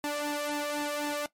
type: tone with flanger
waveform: sawtooth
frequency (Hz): 293.7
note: D4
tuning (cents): 0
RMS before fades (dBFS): -32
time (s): 0.04-1.26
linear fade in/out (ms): 0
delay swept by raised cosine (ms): 1.1 to 1.67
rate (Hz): 3.9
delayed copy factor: +0.8
effects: noise-tail reverb RT60 0.1 s tail -18 dB re dry + MP3 64 kbps

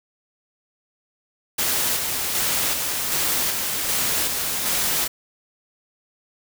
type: noise with tremolo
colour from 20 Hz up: white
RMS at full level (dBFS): -22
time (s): 1.58-5.08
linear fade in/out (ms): 10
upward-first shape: square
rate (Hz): 1.3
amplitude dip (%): 30
effects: none

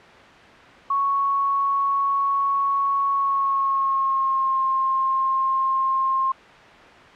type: tone with pitch glide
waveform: sine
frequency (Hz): 1108.7 to 1062.9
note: C#6 to C6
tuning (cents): 0 to +27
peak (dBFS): -18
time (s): 0.9-6.32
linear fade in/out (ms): 5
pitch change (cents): -73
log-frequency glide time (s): 3.12-4.61
effects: white hiss -44 dBFS RMS until 7.15 s + low-pass 2000 Hz 12 dB/octave

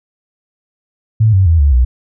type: tone with pitch steps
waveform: sine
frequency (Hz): 110 / 95.21 / 82.41 / 71.33 / 61.74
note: A2 / G2 / E2 / D2 / B1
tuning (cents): 0 / -50 / 0 / -50 / 0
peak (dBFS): -6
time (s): 1.2-1.85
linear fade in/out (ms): 10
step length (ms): 130
effects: none

